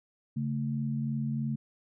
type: tone pair together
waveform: sine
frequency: 139.6 / 222.7 Hz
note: C#3 / A3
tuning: +13 / +21 cents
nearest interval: minor sixth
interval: 808 cents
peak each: -31 / -32 dBFS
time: 0.36-1.56 s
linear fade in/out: 10 ms
effects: none